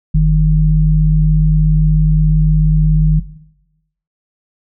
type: tone pair together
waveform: sine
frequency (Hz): 46.25 / 155.56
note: F#1 / D#3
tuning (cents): 0 / 0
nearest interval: octave + major sixth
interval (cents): 2100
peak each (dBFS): -10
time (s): 0.14-3.2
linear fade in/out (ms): 10
effects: noise-tail reverb RT60 0.9 s tail -17 dB re dry